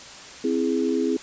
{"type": "chord", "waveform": "sine", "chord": "C augmented", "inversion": "none", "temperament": "equal", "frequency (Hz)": [261.6, 329.6, 415.3], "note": ["C4", "E4", "G#4"], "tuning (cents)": [0, 0, 0], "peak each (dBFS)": [-24, -25, -25], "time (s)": [0.44, 1.17], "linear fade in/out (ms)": 5, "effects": ["white hiss -41 dBFS RMS until 1.22 s", "resampled to 16000 Hz"]}